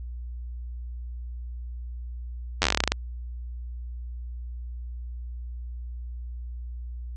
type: slowing click train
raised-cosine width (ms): 0.2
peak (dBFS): -3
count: 14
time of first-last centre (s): 2.62-2.92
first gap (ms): 10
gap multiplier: 1.13
effects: added 60 Hz sine -33 dBFS peak until 7.16 s + resampled to 22050 Hz